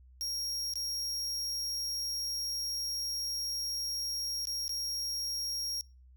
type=tone with dropouts; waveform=40% pulse; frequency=5588 Hz; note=F8; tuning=in tune; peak=-32 dBFS; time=0.21-5.81 s; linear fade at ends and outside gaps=0 ms; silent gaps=0.737-0.756 / 4.454-4.471 / 4.68-4.693 s; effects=noise-tail reverb RT60 0.3 s tail -25 dB re dry + added 63 Hz sine -54 dBFS peak until 6.16 s